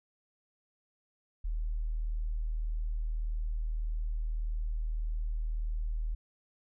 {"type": "tone", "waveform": "sine", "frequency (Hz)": 39.15, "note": "D#1", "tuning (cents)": 11, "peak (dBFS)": -30, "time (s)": [1.44, 6.15], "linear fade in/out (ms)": 10, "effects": []}